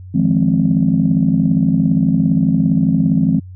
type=chord; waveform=sine; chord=F minor seventh; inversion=third; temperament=just; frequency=157.15 / 174.61 / 209.5 / 261.9 Hz; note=Eb3 / F3 / Ab3 / C4; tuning=+18 / 0 / +15 / +2 cents; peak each=-16 dBFS; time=0.14-3.4 s; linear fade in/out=10 ms; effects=tanh soft clip ceiling -2 dBFS + added 92 Hz sine -31 dBFS peak until 3.55 s